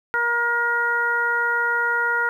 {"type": "harmonic tone", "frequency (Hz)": 473.8, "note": "A#4", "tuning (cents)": 28, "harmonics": [1, 2, 3, 4], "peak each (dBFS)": [-30, -26, -20, -28], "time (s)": [0.14, 2.29], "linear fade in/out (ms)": 0, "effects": ["9-bit"]}